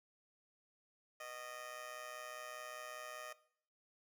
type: tone with amplitude modulation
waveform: 15% pulse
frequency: 617 Hz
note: D#5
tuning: 15 cents flat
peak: -37 dBFS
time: 1.2-3.33 s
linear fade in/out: 5 ms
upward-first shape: sine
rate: 125 Hz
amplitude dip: 70%
effects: noise-tail reverb RT60 0.6 s tail -18 dB re dry